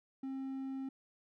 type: tone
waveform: triangle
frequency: 267.2 Hz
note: C4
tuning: 36 cents sharp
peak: -36 dBFS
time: 0.23-0.89 s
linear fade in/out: 5 ms
effects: none